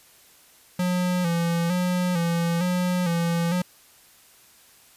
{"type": "tone with vibrato", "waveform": "square", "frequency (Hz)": 174.61, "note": "F3", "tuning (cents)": 0, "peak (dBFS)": -22, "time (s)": [0.79, 3.62], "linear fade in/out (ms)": 5, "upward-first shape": "square", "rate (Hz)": 1.1, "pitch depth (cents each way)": 54, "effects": ["white hiss -54 dBFS RMS until 4.96 s", "resampled to 32000 Hz"]}